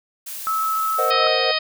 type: noise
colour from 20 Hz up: blue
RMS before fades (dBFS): -32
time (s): 0.26-1.11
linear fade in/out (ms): 10
type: tone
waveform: sine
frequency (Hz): 1300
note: E6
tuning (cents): -24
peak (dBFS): -19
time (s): 0.47-1.27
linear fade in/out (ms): 0
type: chord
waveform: triangle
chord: C half-diminished seventh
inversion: third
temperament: equal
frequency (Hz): 466.2 / 523.3 / 622.3 / 740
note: Bb4 / C5 / Eb5 / Gb5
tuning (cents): 0 / 0 / 0 / 0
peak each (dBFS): -25 / -22 / -23 / -25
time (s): 0.98-1.52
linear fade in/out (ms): 10
type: harmonic tone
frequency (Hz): 626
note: D#5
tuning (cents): +10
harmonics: 1 / 2 / 3 / 4 / 5 / 6 / 7 / 8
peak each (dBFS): -27 / -27 / -27 / -27 / -27 / -27 / -27 / -27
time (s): 1.1-1.59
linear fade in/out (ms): 10
effects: none